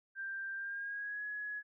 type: tone with pitch glide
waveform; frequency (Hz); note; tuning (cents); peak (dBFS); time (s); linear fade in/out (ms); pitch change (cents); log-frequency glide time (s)
sine; 1580 to 1683.6; G6 to G#6; +13 to +23; -38; 0.15-1.63; 50; +110; 0.55-1.24
effects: none